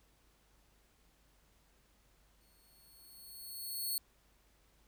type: tone with exponential growth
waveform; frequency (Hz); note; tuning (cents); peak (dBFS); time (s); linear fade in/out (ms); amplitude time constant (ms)
5% pulse; 4375; C#8; -24; -26; 2.41-3.98; 1; 340
effects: added 50 Hz sine -70 dBFS peak until 4.87 s + pink hiss -71 dBFS RMS until 4.87 s